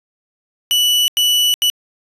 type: tone bursts at uneven times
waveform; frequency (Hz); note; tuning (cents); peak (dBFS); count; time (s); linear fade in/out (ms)
40% pulse; 2960; F#7; 0; -11; 3; 0.71-1.08 / 1.17-1.54 / 1.62-1.7; 0
effects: resampled to 32000 Hz